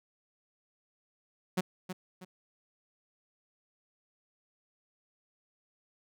sawtooth tone with echo, 184 Hz, F#3, 9 cents flat, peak -23 dBFS, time 1.57-1.61 s, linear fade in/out 10 ms, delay 320 ms, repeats 2, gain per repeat -9 dB, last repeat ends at 2.25 s, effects none

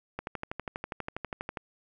click train, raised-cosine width 0.5 ms, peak -19 dBFS, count 18, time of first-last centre 0.19-1.572 s, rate 12.3 Hz, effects none

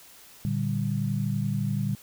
sine chord, G minor, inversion first, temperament equal with one note detuned, 115.14 / 146.83 / 196 Hz, Bb2 / D3 / G3, -21 / 0 / 0 cents, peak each -29 dBFS, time 0.45-1.95 s, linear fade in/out 0 ms, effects white hiss -51 dBFS RMS until 2.02 s

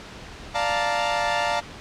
sawtooth chord, Bb major seventh, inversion first, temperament equal, 587.3 / 698.5 / 880 / 932.3 Hz, D5 / F5 / A5 / Bb5, 0 / 0 / 0 / 0 cents, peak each -24 / -22 / -23 / -25 dBFS, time 0.54-1.61 s, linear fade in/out 20 ms, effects pink hiss -40 dBFS RMS until 1.8 s + low-pass 5000 Hz 12 dB/octave

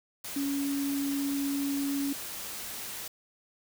sine tone in noise, 280 Hz, C#4, 18 cents sharp, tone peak -28 dBFS, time 0.36-2.13 s, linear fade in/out 5 ms, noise white, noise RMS -39 dBFS, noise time 0.24-3.08 s, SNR +8 dB, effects none

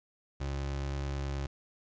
30% pulse tone, 69.3 Hz, C#2, in tune, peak -30 dBFS, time 0.4-1.47 s, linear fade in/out 10 ms, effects resampled to 16000 Hz + 11-bit

